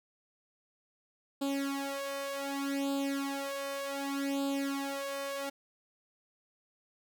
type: tone with flanger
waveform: sawtooth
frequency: 277.2 Hz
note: C#4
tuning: in tune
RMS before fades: -35 dBFS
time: 1.41-5.5 s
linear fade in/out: 10 ms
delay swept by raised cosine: 0.25 to 1.95 ms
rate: 0.66 Hz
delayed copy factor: +0.9
effects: none